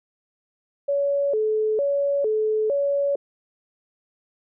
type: tone with vibrato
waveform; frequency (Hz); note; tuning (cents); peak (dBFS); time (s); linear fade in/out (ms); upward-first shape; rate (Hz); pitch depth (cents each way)
sine; 493.9; B4; 0; -19; 0.88-3.16; 10; square; 1.1; 230
effects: none